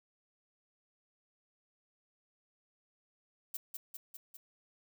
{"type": "noise with echo", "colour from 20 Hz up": "violet", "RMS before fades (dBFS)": -39, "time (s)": [3.54, 3.57], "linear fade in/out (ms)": 5, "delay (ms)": 200, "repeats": 4, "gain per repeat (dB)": -3, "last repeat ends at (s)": 4.37, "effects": []}